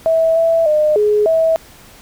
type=tone with pitch steps; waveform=sine; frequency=651 / 660 / 608 / 419.4 / 649 Hz; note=E5 / E5 / D#5 / G#4 / E5; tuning=-22 / +2 / -40 / +17 / -27 cents; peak=-10 dBFS; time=0.06-1.56 s; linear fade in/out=0 ms; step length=300 ms; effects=pink hiss -42 dBFS RMS until 2.01 s